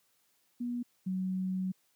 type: tone pair in turn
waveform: sine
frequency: 242.1 / 186.79 Hz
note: B3 / F#3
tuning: -34 / +17 cents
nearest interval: major third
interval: 449 cents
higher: first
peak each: -32 / -30 dBFS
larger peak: second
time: 0.6-0.83 / 1.06-1.72 s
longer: second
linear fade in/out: 10 ms
effects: white hiss -72 dBFS RMS until 1.95 s + high-pass 100 Hz 12 dB/octave